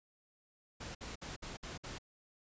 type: noise bursts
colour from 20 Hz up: pink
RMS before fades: -45 dBFS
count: 6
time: 0.8-1.985 s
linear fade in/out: 10 ms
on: 150 ms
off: 57 ms
effects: resampled to 16000 Hz